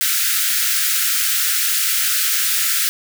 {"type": "high-pass noise", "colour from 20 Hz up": "white", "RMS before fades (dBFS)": -18, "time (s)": [0.01, 2.89], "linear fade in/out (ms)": 0, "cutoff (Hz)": 1300, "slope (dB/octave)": 96, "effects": []}